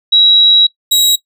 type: tone pair in turn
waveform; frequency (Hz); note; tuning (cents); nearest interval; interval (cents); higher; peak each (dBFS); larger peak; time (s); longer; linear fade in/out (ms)
sine / sawtooth; 3871 / 3842; B7 / B7; -35 / -48; unison; 13; first; -4; neither; 0.12-0.67 / 0.91-1.16; first; 10
effects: noise-tail reverb RT60 0.1 s tail -19 dB re dry